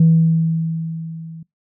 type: tone with level ramp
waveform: sine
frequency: 162.9 Hz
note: E3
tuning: 20 cents flat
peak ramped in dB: -6 to -32 dBFS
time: 0-1.43 s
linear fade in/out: 5 ms
effects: noise-tail reverb RT60 0.2 s tail -25 dB re dry + tanh soft clip ceiling -4 dBFS